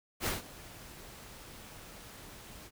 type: noise with ADSR envelope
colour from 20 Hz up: pink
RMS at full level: -31 dBFS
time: 0.2-2.71 s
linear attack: 65 ms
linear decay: 150 ms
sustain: -19 dB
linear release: 48 ms
effects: none